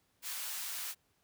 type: high-pass noise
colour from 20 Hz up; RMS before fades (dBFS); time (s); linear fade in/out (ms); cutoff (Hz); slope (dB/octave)
white; -40; 0.22-0.95; 50; 1000; 12
effects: pink hiss -74 dBFS RMS until 1.23 s + high-pass 60 Hz 12 dB/octave